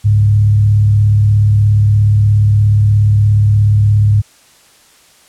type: tone with frequency modulation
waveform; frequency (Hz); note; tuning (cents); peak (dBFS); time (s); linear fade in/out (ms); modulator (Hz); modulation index
sine; 103.83; G#2; 0; -6; 0.04-4.22; 20; 36.9; 0.34
effects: white hiss -46 dBFS RMS until 5.28 s + low-pass 10000 Hz 12 dB/octave